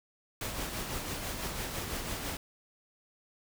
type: noise with tremolo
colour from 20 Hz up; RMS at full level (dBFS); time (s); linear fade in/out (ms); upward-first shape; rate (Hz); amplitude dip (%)
pink; -35; 0.41-2.37; 2; triangle; 6; 45
effects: none